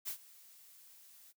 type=noise with ADSR envelope; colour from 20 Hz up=blue; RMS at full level=-38 dBFS; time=0.05-1.33 s; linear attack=30 ms; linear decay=91 ms; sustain=-21 dB; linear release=28 ms; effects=noise-tail reverb RT60 0.1 s tail -20 dB re dry